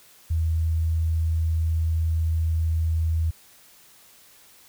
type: tone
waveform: sine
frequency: 81 Hz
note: E2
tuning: 30 cents flat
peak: -20 dBFS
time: 0.3-3.31 s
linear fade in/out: 10 ms
effects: white hiss -53 dBFS RMS until 4.68 s